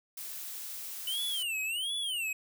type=noise; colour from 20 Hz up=blue; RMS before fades=-41 dBFS; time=0.17-1.43 s; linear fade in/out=5 ms
type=tone with vibrato; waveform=square; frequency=2953 Hz; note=F#7; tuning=4 cents flat; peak=-32 dBFS; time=1.07-2.33 s; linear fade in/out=5 ms; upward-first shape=sine; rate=1.4 Hz; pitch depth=260 cents each way
effects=none